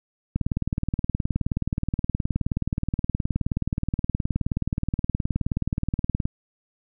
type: click train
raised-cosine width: 5 ms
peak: -11 dBFS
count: 113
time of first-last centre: 0.36-6.255 s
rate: 19 Hz
effects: none